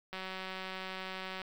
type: click train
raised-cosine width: 0.3 ms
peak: -25 dBFS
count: 243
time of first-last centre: 0.13-1.417 s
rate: 188 Hz
effects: 9-bit